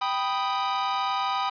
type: chord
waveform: 45% pulse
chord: G augmented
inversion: none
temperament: equal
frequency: 784 / 987.8 / 1244.5 Hz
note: G5 / B5 / D#6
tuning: 0 / 0 / 0 cents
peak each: -29 dBFS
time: 0.01-1.5 s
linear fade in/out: 10 ms
effects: resampled to 11025 Hz + 8-bit